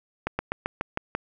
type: slowing click train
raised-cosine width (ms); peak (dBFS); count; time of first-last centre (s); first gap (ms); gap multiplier
0.5; -11; 7; 0.27-1.15; 120; 1.08
effects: none